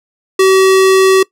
square tone, 381 Hz, G4, 49 cents flat, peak -6 dBFS, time 0.39-1.23 s, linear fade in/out 5 ms, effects noise-tail reverb RT60 0.1 s tail -21 dB re dry + low-pass 12000 Hz 12 dB/octave

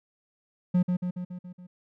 triangle tone with echo, 179.6 Hz, F3, 49 cents sharp, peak -17 dBFS, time 0.74-0.83 s, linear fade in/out 10 ms, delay 140 ms, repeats 6, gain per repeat -4 dB, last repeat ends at 1.67 s, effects none

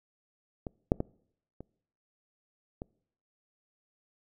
clicks, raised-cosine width 2 ms, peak -23 / -9 / -17 / -29 / -25 dBFS, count 5, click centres 0.668 / 0.919 / 1.004 / 1.606 / 2.819 s, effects noise-tail reverb RT60 0.7 s tail -25 dB re dry

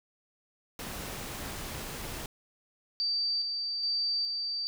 pink noise, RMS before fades -39 dBFS, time 0.79-2.26 s, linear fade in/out 2 ms
sine tone with tremolo, 4643 Hz, D8, 21 cents flat, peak -27 dBFS, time 3-4.67 s, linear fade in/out 0 ms, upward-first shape square, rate 1.2 Hz, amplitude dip 35%
effects none

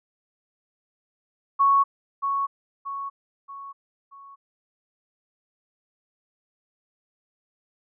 sine tone with echo, 1108.7 Hz, C#6, in tune, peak -15 dBFS, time 1.59-1.84 s, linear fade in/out 20 ms, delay 630 ms, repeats 4, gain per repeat -7 dB, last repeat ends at 4.36 s, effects none

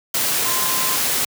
sine tone in noise, 1038 Hz, C6, 14 cents flat, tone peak -27 dBFS, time 0.45-0.96 s, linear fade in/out 5 ms, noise white, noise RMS -20 dBFS, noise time 0.14-1.25 s, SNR -10 dB, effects high-pass 100 Hz 12 dB/octave

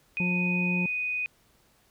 sine tone, 2489 Hz, D#7, in tune, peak -27 dBFS, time 0.17-1.26 s, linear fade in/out 0 ms
harmonic tone, 178.7 Hz, F3, 40 cents sharp, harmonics 1 / 2 / 3 / 5, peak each -26 / -39 / -44 / -43 dBFS, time 0.2-0.86 s, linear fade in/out 2 ms
effects pink hiss -64 dBFS RMS until 1.9 s

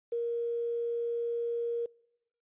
sine tone with quantisation, 469.7 Hz, A#4, 13 cents sharp, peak -29 dBFS, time 0.12-1.86 s, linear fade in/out 5 ms, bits 9, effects noise-tail reverb RT60 0.9 s tail -26 dB re dry + resampled to 8000 Hz

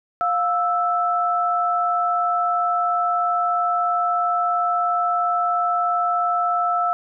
sine tone pair together, 704.9 / 1318.5 Hz, F5 / E6, +16 / 0 cents, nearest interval major seventh, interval 1084 cents, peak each -21 / -20 dBFS, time 0.21-6.93 s, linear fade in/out 0 ms, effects none

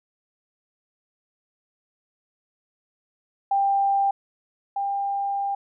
sine tone pair in turn, 792 / 797 Hz, G5 / G5, +18 / +28 cents, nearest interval unison, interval 10 cents, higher second, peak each -18 / -23 dBFS, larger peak first, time 3.51-4.11 / 4.76-5.55 s, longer second, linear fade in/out 5 ms, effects none

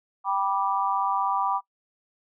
sine chord, G major, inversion none, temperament just, 784 / 980 / 1176 Hz, G5 / B5 / D6, 0 / -14 / +2 cents, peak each -27 dBFS, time 0.24-1.61 s, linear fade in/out 50 ms, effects noise-tail reverb RT60 0.1 s tail -20 dB re dry

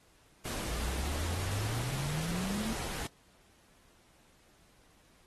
pink noise, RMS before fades -39 dBFS, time 0.45-3.07 s, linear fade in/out 5 ms
sine exponential sweep, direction up, 53.9 to 230 Hz, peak -34 dBFS, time 0.67-2.73 s, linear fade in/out 0 ms
effects pink hiss -65 dBFS RMS until 5.26 s + AAC 32 kbps

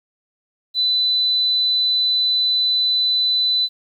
sine tone, 4000 Hz, B7, 21 cents sharp, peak -15 dBFS, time 0.74-3.69 s, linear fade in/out 50 ms, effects 9-bit

